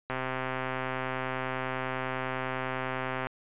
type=click train; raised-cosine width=0.5 ms; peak=-17 dBFS; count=413; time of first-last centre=0.1-3.269 s; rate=130 Hz; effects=resampled to 8000 Hz